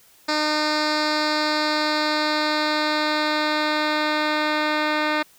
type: tone with low-pass filter sweep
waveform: 10% pulse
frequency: 304.1 Hz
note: D#4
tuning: 40 cents flat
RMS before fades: -22 dBFS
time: 0.28-5.23 s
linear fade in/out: 10 ms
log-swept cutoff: 5100 to 3200 Hz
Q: 2.5
effects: white hiss -54 dBFS RMS until 5.38 s